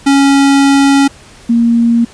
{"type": "tone pair in turn", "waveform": ["square", "sine"], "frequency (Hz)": [277.2, 233.6], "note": ["C#4", "A#3"], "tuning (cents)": [0, 4], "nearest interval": "minor third", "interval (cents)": 296, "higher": "first", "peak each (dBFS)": -6, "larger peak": "neither", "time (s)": [[0.06, 1.08], [1.49, 2.05]], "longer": "first", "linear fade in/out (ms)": 10, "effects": ["pink hiss -38 dBFS RMS until 2.13 s", "resampled to 22050 Hz"]}